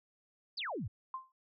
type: exponential sweep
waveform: sine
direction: down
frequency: 5180 to 82.41 Hz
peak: -36 dBFS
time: 0.57-0.88 s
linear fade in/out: 10 ms
type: tone with exponential decay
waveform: sine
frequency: 1046.5 Hz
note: C6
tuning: in tune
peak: -34 dBFS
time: 1.14-1.32 s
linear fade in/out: 2 ms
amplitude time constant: 37 ms
effects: none